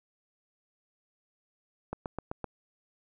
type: click train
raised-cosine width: 1 ms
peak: -20 dBFS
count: 5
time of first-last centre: 1.93-2.443 s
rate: 7.8 Hz
effects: none